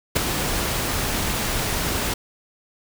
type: noise with ADSR envelope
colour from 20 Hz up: pink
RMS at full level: -17 dBFS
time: 0.15-2.14 s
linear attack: 17 ms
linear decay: 7 ms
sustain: -7 dB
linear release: 6 ms
effects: none